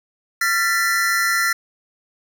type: tone cluster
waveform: square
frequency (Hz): 1374 / 1772 / 1973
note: F6 / A6 / B6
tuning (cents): -29 / +12 / -2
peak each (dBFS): -22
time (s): 0.41-1.53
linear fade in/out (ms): 5
effects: none